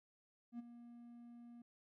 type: tone with ADSR envelope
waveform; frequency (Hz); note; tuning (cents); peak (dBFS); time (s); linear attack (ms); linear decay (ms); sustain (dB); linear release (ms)
triangle; 237.5; A#3; +33; -40; 0.52-1.62; 71; 19; -12; 4
effects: none